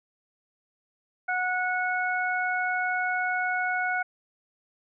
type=harmonic tone; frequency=733 Hz; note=F#5; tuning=16 cents flat; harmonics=1 / 2 / 3; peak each=-29 / -27 / -33 dBFS; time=1.28-4.03 s; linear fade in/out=10 ms; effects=none